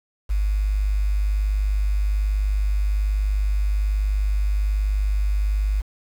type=tone with quantisation; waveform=sine; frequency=50.6 Hz; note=G#1; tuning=44 cents flat; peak=-18 dBFS; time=0.29-5.82 s; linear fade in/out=20 ms; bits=7; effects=none